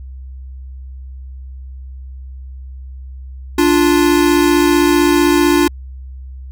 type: tone pair together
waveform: square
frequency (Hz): 293.6 / 349.2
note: D4 / F4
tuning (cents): 0 / 0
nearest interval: minor third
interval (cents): 300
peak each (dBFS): -13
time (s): 3.58-5.68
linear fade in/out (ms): 5
effects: added 65 Hz sine -28 dBFS peak until 6.51 s